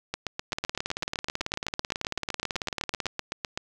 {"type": "two click trains", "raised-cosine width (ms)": 0.2, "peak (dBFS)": [-12, -12], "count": [28, 47], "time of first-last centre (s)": [[0.14, 3.575], [0.53, 3.057]], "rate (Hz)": [7.86, 18.2], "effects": ["8-bit"]}